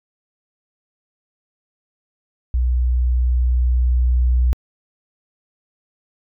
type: tone with level ramp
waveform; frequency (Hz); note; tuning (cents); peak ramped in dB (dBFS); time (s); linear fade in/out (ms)
sine; 61.74; B1; 0; -14 to -11; 2.54-4.53; 0
effects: tanh soft clip ceiling -9 dBFS